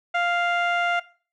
15% pulse tone with low-pass filter, 698 Hz, F5, 1 cent flat, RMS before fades -23 dBFS, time 0.14-1 s, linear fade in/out 10 ms, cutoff 2300 Hz, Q 0.75, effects noise-tail reverb RT60 0.4 s tail -19 dB re dry

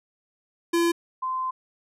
square / sine tone pair in turn, 339.9 / 1034.6 Hz, F4 / C6, -47 / -20 cents, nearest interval octave + perfect fifth, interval 1927 cents, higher second, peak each -20 / -25 dBFS, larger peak first, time 0.73-0.92 / 1.22-1.51 s, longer second, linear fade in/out 10 ms, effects resampled to 32000 Hz

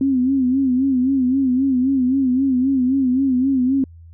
sine tone with vibrato, 261.6 Hz, C4, in tune, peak -14 dBFS, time 0.01-3.84 s, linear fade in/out 2 ms, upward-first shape sine, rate 3.8 Hz, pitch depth 88 cents each way, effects added 83 Hz sine -39 dBFS peak until 4.13 s

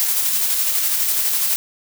blue noise with tremolo, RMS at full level -18 dBFS, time 0-1.56 s, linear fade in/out 0 ms, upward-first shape square, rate 12 Hz, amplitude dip 25%, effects none

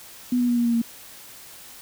sine tone with pitch steps, 246.9 / 243.8 / 240.7 / 237.7 / 234.7 / 231.7 Hz, B3 / B3 / B3 / A#3 / A#3 / A#3, 0 / -22 / -44 / +34 / +12 / -10 cents, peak -18 dBFS, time 0.32-0.818 s, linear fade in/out 5 ms, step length 83 ms, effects white hiss -44 dBFS RMS until 1.81 s

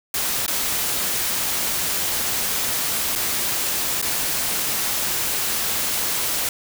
white noise with dropouts, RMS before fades -23 dBFS, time 0.14-6.49 s, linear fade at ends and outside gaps 2 ms, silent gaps 0.464-0.479 / 3.153-3.158 / 4.016-4.025 s, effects none

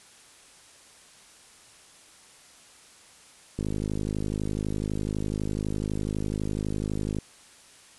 click train, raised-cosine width 3 ms, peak -17 dBFS, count 188, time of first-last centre 3.59-7.186 s, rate 52 Hz, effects white hiss -53 dBFS RMS until 7.98 s + resampled to 24000 Hz

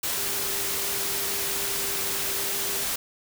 sine tone in noise, 396.6 Hz, G4, 20 cents sharp, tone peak -39 dBFS, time 0.17-2.84 s, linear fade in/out 5 ms, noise white, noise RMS -28 dBFS, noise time 0.03-2.96 s, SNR -14 dB, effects none

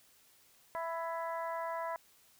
harmonic tone with a mistuned harmonic, 330.9 Hz, E4, 7 cents sharp, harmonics 2 / 3 / 4 / 5 / 6, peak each -39 / -38 / -47 / -49 / -50 dBFS, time 0.75-1.96 s, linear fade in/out 0 ms, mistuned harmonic 5, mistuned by +19 cents, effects white hiss -65 dBFS RMS until 2.39 s

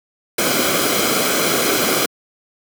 pink noise with comb filter, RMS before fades -17 dBFS, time 0.38-2.06 s, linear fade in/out 5 ms, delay 1.1 ms, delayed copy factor -0.6, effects high-pass 200 Hz 12 dB/octave

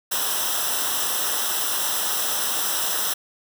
white noise with comb filter, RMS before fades -24 dBFS, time 0.11-3.14 s, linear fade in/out 10 ms, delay 0.44 ms, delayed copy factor -0.8, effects none

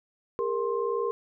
sine tone cluster, 406.1 / 466.4 / 1055 Hz, G#4 / A#4 / C6, -39 / +1 / +14 cents, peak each -30 / -28 / -33 dBFS, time 0.39-1.11 s, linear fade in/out 0 ms, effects none

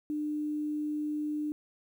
sine tone with quantisation, 300 Hz, D4, 37 cents sharp, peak -30 dBFS, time 0.1-1.52 s, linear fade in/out 0 ms, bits 10, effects none

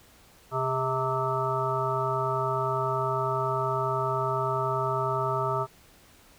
harmonic tone with a mistuned harmonic, 130 Hz, C3, 11 cents flat, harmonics 1 / 3 / 5 / 7 / 9 / 10, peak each -32 / -32 / -32 / -32 / -32 / -32 dBFS, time 0.51-5.67 s, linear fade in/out 50 ms, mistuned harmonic 3, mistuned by +51 cents, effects pink hiss -56 dBFS RMS until 6.38 s

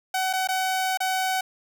sawtooth tone with dropouts, 753 Hz, F#5, 30 cents sharp, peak -19 dBFS, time 0.14-1.41 s, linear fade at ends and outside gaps 5 ms, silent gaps 0.33-0.334 / 0.474-0.487 / 0.974-1.003 s, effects none

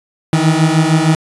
30% pulse beating tone pair, 155.56 / 162.06 Hz, D#3 / E3, 0 / -29 cents, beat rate 6.5 Hz, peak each -10 dBFS, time 0.33-1.15 s, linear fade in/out 2 ms, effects resampled to 24000 Hz

